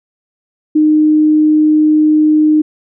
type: tone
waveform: sine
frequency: 306.6 Hz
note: D#4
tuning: 25 cents flat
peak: -6 dBFS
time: 0.75-2.62 s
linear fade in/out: 10 ms
effects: none